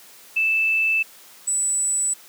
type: tone pair in turn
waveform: sine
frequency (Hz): 2637 / 7932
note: E7 / B8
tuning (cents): 0 / +7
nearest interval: octave + perfect fifth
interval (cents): 1907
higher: second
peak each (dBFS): -17 / -19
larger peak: first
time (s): 0.36-1.03 / 1.47-2.14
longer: neither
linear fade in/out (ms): 10
effects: white hiss -47 dBFS RMS until 2.28 s + high-pass 200 Hz 12 dB/octave